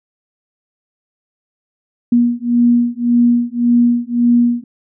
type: beating tone pair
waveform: sine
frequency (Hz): 238.5 / 240.3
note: A#3 / B3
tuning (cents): +40 / -47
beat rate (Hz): 1.8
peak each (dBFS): -13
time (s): 2.12-4.64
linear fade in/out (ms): 5
effects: none